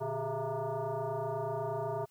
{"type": "tone with frequency modulation", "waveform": "sine", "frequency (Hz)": 119.4, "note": "A#2", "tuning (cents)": 42, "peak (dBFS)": -32, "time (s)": [0, 2.06], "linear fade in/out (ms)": 20, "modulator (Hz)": 267, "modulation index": 3.2, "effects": ["white hiss -69 dBFS RMS until 2.1 s"]}